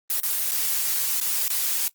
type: noise with dropouts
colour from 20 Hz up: blue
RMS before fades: -24 dBFS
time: 0.1-1.88 s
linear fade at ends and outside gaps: 1 ms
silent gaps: 0.201-0.232 / 0.512-0.517 / 1.201-1.212 / 1.481-1.502 s
effects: noise-tail reverb RT60 0.1 s tail -19 dB re dry + Opus 24 kbps